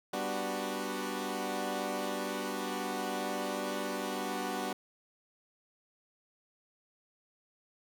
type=chord; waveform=15% pulse; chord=G major seventh; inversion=none; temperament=equal; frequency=196 / 246.9 / 293.7 / 370 Hz; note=G3 / B3 / D4 / F#4; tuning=0 / 0 / 0 / 0 cents; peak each=-33 dBFS; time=0.13-4.73 s; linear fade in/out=5 ms; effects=none